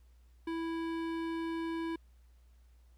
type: tone with hard clipping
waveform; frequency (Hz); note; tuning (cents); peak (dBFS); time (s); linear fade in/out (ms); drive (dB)
sine; 329.6; E4; 0; -36; 0.47-1.96; 5; 16
effects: added 60 Hz sine -58 dBFS peak until 2.97 s + pink hiss -75 dBFS RMS until 2.97 s